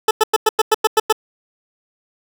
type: tone bursts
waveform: 20% pulse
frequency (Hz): 435.2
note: A4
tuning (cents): -19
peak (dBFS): -5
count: 9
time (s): 0.08-1.126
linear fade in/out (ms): 5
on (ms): 30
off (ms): 97
effects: none